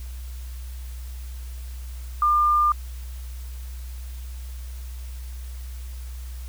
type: tone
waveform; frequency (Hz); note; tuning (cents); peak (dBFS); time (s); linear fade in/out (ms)
sine; 1200; D6; +37; -16; 2.22-2.72; 2
effects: added 62 Hz sine -32 dBFS peak until 6.48 s + white hiss -49 dBFS RMS until 6.48 s